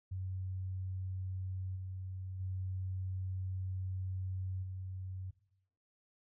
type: tone with level steps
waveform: sine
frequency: 93.6 Hz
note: F#2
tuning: 20 cents sharp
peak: -37 / -40 / -36 / -40 dBFS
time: 0.11-5.31 s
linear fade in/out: 10 ms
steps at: 1.75 / 2.39 / 4.62 s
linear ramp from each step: 20 ms
effects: noise-tail reverb RT60 0.8 s tail -18 dB re dry